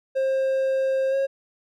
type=tone with pitch glide; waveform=triangle; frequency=532 to 543.5 Hz; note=C5 to C#5; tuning=+29 to -34 cents; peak=-18 dBFS; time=0.15-1.27 s; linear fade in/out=20 ms; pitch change=+37 cents; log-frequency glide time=1.1-1.15 s; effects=none